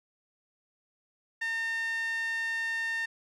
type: tone with band-pass filter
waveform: 5% pulse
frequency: 910 Hz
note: A#5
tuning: 42 cents flat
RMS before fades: -32 dBFS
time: 1.41-3.06 s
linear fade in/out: 10 ms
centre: 1800 Hz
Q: 5.3
effects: none